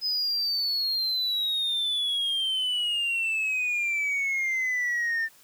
sine exponential sweep, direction down, 5070 to 1795 Hz, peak -22 dBFS, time 0.01-5.29 s, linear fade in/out 50 ms, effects tanh soft clip ceiling -23 dBFS + white hiss -56 dBFS RMS until 5.43 s

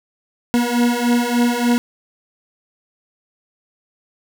40% pulse beating tone pair, 238.3 / 241.7 Hz, A#3 / B3, +38 / -37 cents, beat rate 3.4 Hz, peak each -18 / -16 dBFS, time 0.54-1.78 s, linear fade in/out 0 ms, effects none

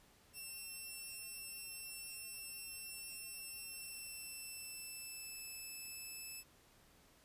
5% pulse tone with pitch glide, 2699 to 2621 Hz, E7 to E7, +40 to -11 cents, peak -38 dBFS, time 0.33-6.44 s, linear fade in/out 50 ms, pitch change -51 cents, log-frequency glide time 3.75-5.49 s, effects pink hiss -67 dBFS RMS until 7.24 s + resampled to 32000 Hz

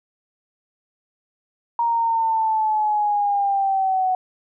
sine linear sweep, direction down, 940 to 740 Hz, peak -17 dBFS, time 1.79-4.15 s, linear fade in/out 2 ms, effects none

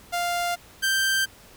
sawtooth tone pair in turn, 698.5 / 1568.1 Hz, F5 / G6, 0 / 0 cents, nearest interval octave + major second, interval 1400 cents, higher second, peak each -20 / -17 dBFS, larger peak second, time 0.12-0.56 / 0.82-1.26 s, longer neither, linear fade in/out 20 ms, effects pink hiss -50 dBFS RMS until 1.56 s

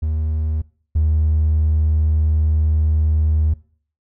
triangle tone pair in turn, 77.78 / 77.46 Hz, D#2 / D#2, 0 / -7 cents, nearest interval unison, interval 7 cents, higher first, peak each -15 / -10 dBFS, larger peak second, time 0.02-0.62 / 0.95-3.54 s, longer second, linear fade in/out 10 ms, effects noise-tail reverb RT60 0.5 s tail -23 dB re dry + tanh soft clip ceiling -9 dBFS

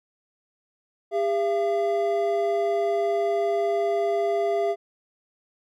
triangle tone pair together, 402.9 / 677.6 Hz, G4 / E5, +48 / +48 cents, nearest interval major sixth, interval 900 cents, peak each -22 dBFS, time 1.11-4.76 s, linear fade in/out 50 ms, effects none

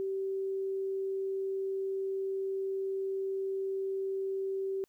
sine tone, 386.6 Hz, G4, 24 cents flat, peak -31 dBFS, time 0-4.84 s, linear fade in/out 0 ms, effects white hiss -75 dBFS RMS until 4.88 s

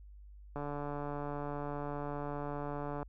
click train, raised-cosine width 1 ms, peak -26 dBFS, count 359, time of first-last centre 0.56-3.029 s, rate 145 Hz, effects added 50 Hz sine -50 dBFS peak until 3.08 s

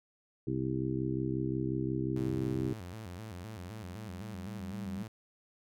harmonic tone, 65.6 Hz, C2, 5 cents sharp, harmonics 1 / 2 / 3 / 4 / 5 / 6, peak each -47 / -35 / -42 / -38 / -35 / -39 dBFS, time 0.47-2.73 s, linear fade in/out 5 ms
sine tone with exponential growth, 196 Hz, G3, in tune, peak -35 dBFS, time 1.85-5.03 s, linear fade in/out 5 ms, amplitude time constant 690 ms
sawtooth tone with vibrato, 98.9 Hz, G2, 16 cents sharp, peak -38 dBFS, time 2.16-5.08 s, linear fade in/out 5 ms, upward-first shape square, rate 3.9 Hz, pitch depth 190 cents each way
effects none

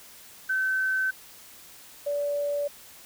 sine tone pair in turn, 1533 / 576.9 Hz, G6 / D5, -39 / -31 cents, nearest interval octave + perfect fourth, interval 1692 cents, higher first, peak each -23 / -25 dBFS, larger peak first, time 0.49-1.11 / 2.06-2.68 s, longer neither, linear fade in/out 10 ms, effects white hiss -49 dBFS RMS until 3.05 s

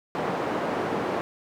white band-pass noise, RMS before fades -28 dBFS, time 0.15-1.21 s, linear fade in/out 0 ms, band 190 to 760 Hz, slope 12 dB/octave, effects none

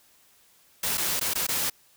white noise with dropouts, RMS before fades -27 dBFS, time 0.83-1.7 s, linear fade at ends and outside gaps 5 ms, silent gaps 0.974-0.978 / 1.197-1.211 / 1.337-1.353 / 1.468-1.486 s, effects white hiss -60 dBFS RMS until 1.96 s

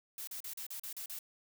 blue noise bursts, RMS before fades -43 dBFS, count 8, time 0.18-1.19 s, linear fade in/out 2 ms, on 93 ms, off 38 ms, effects none

